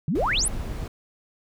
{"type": "exponential sweep", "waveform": "sine", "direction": "up", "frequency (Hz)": [132.4, 11500], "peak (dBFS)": -21, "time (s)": [0.08, 0.48], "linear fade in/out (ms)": 2}
{"type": "noise", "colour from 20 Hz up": "brown", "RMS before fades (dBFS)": -30, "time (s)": [0.15, 0.88], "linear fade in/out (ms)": 5}
{"effects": []}